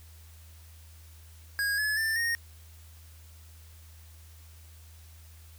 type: tone with pitch steps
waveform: square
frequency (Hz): 1640 / 1708.7 / 1780.2 / 1854.7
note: G#6 / G#6 / A6 / A#6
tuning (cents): -22 / +49 / +20 / -9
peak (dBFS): -27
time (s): 1.59-2.35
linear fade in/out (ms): 0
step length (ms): 190
effects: added 80 Hz sine -49 dBFS peak until 5.58 s + white hiss -58 dBFS RMS until 5.58 s